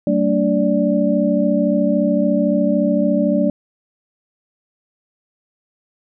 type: tone cluster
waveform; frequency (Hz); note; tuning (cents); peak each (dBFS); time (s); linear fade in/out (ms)
sine; 192.2 / 226 / 289.7 / 584; G3 / A3 / D4 / D5; -34 / +47 / -24 / -10; -19; 0.07-3.5; 2
effects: none